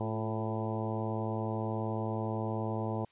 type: harmonic tone with a mistuned harmonic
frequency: 110 Hz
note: A2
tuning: in tune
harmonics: 1 / 2 / 3 / 4 / 5 / 6 / 7 / 8 / 9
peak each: -35 / -38 / -40 / -41 / -42 / -43 / -43 / -44 / -45 dBFS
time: 0-3.05 s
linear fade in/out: 5 ms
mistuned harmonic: 3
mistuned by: +45 cents
effects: white hiss -66 dBFS RMS until 3.11 s + resampled to 8000 Hz